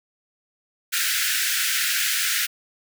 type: high-pass noise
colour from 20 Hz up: pink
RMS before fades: -23 dBFS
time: 0.92-2.47 s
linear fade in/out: 20 ms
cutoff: 1400 Hz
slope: 96 dB/octave
effects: none